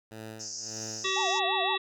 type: tone with tremolo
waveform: 10% pulse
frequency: 110 Hz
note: A2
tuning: in tune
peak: -31 dBFS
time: 0.11-1.11 s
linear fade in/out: 5 ms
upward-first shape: sine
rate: 1.7 Hz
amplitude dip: 90%
type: band-pass noise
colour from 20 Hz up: pink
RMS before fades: -39 dBFS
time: 0.39-1.4 s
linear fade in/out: 20 ms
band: 5000 to 6900 Hz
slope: 96 dB/octave
type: harmonic tone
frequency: 381.6 Hz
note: G4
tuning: 47 cents flat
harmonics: 1 / 3 / 5 / 7 / 9 / 10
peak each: -34 / -34 / -34 / -34 / -34 / -34 dBFS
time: 1.04-1.78 s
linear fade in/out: 10 ms
type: tone with vibrato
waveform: sine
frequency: 784 Hz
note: G5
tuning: in tune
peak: -29 dBFS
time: 1.16-1.76 s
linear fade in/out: 10 ms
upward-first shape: triangle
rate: 5.9 Hz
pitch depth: 280 cents each way
effects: none